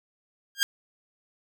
15% pulse tone with exponential growth, 1609 Hz, G6, 45 cents sharp, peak -9 dBFS, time 0.55-0.63 s, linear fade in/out 0 ms, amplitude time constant 16 ms, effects none

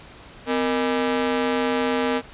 sawtooth ring-modulated tone, 360.6 Hz, F#4, 45 cents flat, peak -13 dBFS, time 0.46-2.22 s, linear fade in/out 50 ms, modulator 104 Hz, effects pink hiss -44 dBFS RMS until 2.33 s + resampled to 8000 Hz

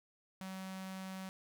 sawtooth tone with notch filter, 189.3 Hz, F#3, 40 cents sharp, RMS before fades -45 dBFS, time 0.41-1.29 s, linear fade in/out 0 ms, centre 390 Hz, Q 1.5, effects none

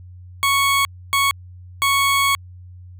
20% pulse tone bursts at uneven times, 1108.7 Hz, C#6, in tune, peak -10 dBFS, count 3, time 0.43-0.85 / 1.13-1.31 / 1.82-2.35 s, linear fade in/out 0 ms, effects added 90 Hz sine -37 dBFS peak until 2.99 s

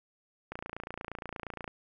click train, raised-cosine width 0.5 ms, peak -23 dBFS, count 34, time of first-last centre 0.52-1.678 s, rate 28.5 Hz, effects none

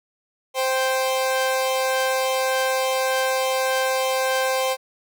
sawtooth tone pair together, 523.3 / 784.1 Hz, C5 / G5, 0 / 0 cents, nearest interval perfect fifth, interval 700 cents, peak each -17 / -22 dBFS, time 0.54-4.77 s, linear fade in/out 50 ms, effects none

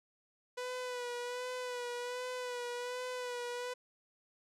sawtooth tone with vibrato, 493.9 Hz, B4, in tune, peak -34 dBFS, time 0.57-3.74 s, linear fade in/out 10 ms, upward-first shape sine, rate 1.3 Hz, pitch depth 35 cents each way, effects low-pass 9000 Hz 12 dB/octave

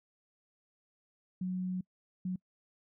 sine tone bursts at uneven times, 183.8 Hz, F#3, 11 cents flat, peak -32 dBFS, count 2, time 1.41-1.81 / 2.25-2.36 s, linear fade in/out 5 ms, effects noise-tail reverb RT60 0.1 s tail -26 dB re dry

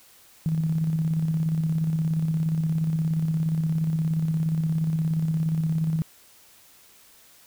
sine tone with tremolo, 160 Hz, D#3, 49 cents sharp, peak -20 dBFS, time 0.46-6.02 s, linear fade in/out 0 ms, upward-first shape square, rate 17 Hz, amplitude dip 35%, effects white hiss -54 dBFS RMS until 7.46 s

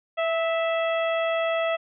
harmonic tone with a mistuned harmonic, 659.3 Hz, E5, in tune, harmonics 1 / 2 / 3 / 4 / 5, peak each -23 / -31 / -33 / -34 / -38 dBFS, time 0.17-1.77 s, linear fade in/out 20 ms, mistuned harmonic 2, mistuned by -24 cents, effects none

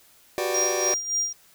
sawtooth chord, G major seventh, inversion third, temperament just, 367.5 / 392 / 490 / 588 Hz, F#4 / G4 / B4 / D5, -12 / 0 / -14 / +2 cents, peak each -24 / -28 / -28 / -24 dBFS, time 0.38-0.94 s, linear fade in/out 0 ms
triangle tone with tremolo, 5700 Hz, F8, 34 cents sharp, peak -20 dBFS, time 0.54-1.33 s, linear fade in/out 5 ms, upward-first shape sine, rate 3.5 Hz, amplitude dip 70%
effects white hiss -56 dBFS RMS until 1.54 s

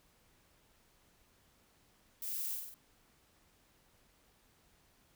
violet noise with echo, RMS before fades -41 dBFS, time 2.22-2.55 s, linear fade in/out 2 ms, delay 48 ms, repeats 4, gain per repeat -3 dB, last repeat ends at 2.742 s, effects pink hiss -69 dBFS RMS until 5.15 s

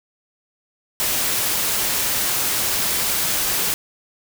white noise, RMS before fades -21 dBFS, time 1-3.74 s, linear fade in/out 0 ms, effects none

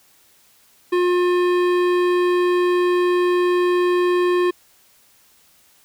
sine tone with hard clipping, 356.6 Hz, F4, 36 cents sharp, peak -17 dBFS, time 0.92-4.51 s, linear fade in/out 10 ms, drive 15 dB, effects white hiss -55 dBFS RMS until 5.84 s

